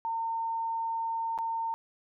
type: tone with dropouts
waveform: sine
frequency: 910 Hz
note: A#5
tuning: 42 cents flat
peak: -29 dBFS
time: 0.05-1.74 s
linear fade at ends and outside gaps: 0 ms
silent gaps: 1.378-1.387 s
effects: none